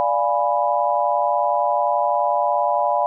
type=chord; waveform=sine; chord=D diminished seventh; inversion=none; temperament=equal; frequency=587.3 / 698.5 / 830.6 / 987.8 Hz; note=D5 / F5 / Ab5 / Cb6; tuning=0 / 0 / 0 / 0 cents; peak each=-22 dBFS; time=0-3.06 s; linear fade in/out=0 ms; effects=none